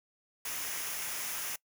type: noise with comb filter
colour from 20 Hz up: white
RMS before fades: -37 dBFS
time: 0.45-1.56 s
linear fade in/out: 5 ms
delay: 0.24 ms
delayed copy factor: -0.5
effects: noise-tail reverb RT60 0.1 s tail -23 dB re dry